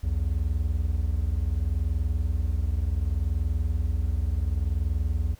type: tone pair together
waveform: triangle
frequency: 61.74 / 82.41 Hz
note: B1 / E2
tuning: 0 / 0 cents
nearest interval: perfect fourth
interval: 500 cents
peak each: -24 dBFS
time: 0.03-5.35 s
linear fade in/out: 10 ms
effects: pink hiss -57 dBFS RMS until 5.39 s